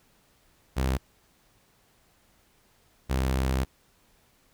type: tone pair in turn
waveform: sawtooth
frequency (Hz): 65.41 / 65.41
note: C2 / C2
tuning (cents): 0 / 0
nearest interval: unison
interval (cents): 0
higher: neither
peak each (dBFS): -20 / -20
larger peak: neither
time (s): 0.76-0.98 / 3.09-3.65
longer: second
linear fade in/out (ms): 20
effects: pink hiss -64 dBFS RMS until 4.53 s